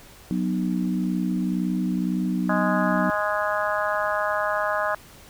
sine chord, B major, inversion second, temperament equal with one note detuned, 185 / 246.9 / 306.5 Hz, F#3 / B3 / D#4, 0 / 0 / -26 cents, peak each -24 / -27 / -29 dBFS, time 0.31-3.1 s, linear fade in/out 0 ms
harmonic tone, 207.7 Hz, G#3, in tune, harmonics 3 / 4 / 5 / 6 / 7 / 8, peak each -26 / -31 / -29 / -29 / -31 / -30 dBFS, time 2.49-4.95 s, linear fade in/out 5 ms
effects pink hiss -48 dBFS RMS until 5.29 s

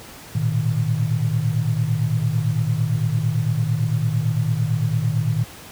sine tone cluster, 110.5 / 119.4 / 154.7 Hz, A2 / A#2 / D#3, +8 / +42 / -10 cents, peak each -22 dBFS, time 0.35-5.44 s, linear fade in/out 5 ms, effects pink hiss -40 dBFS RMS until 5.71 s + high-pass 60 Hz 12 dB/octave

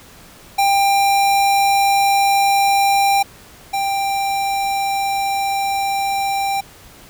square tone pair in turn, 794 / 789.4 Hz, G5 / G5, +22 / +12 cents, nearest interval unison, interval 10 cents, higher first, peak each -13 / -18 dBFS, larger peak first, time 0.58-3.23 / 3.73-6.61 s, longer second, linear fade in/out 10 ms, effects pink hiss -43 dBFS RMS until 7.09 s

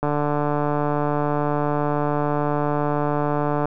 click train, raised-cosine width 1 ms, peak -9 dBFS, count 534, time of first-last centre 0.03-3.656 s, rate 147 Hz, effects none

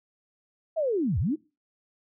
sine linear two-way sweep, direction down then up, 672 to 68.2 to 342.8 Hz, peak -23 dBFS, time 0.76-1.36 s, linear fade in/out 20 ms, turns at 1.19 s, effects noise-tail reverb RT60 0.3 s tail -23 dB re dry

